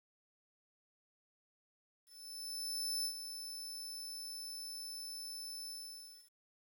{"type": "tone with ADSR envelope", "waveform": "sawtooth", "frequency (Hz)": 5274, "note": "E8", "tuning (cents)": 0, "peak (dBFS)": -32, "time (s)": [2.05, 6.32], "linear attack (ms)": 1000, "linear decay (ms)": 76, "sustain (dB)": -9, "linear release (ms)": 630, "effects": ["11-bit"]}